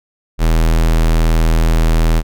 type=tone; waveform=square; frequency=40.58 Hz; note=E1; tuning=26 cents flat; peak=-10 dBFS; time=0.38-2.23 s; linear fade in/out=50 ms; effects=none